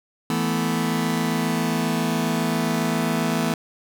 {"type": "chord", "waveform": "sawtooth", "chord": "E suspended fourth", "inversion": "none", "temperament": "just", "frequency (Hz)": [164.81, 219.8, 247.2], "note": ["E3", "A3", "B3"], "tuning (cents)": [0, -2, 2], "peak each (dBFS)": -21, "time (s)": [0.3, 3.54], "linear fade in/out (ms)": 2, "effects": []}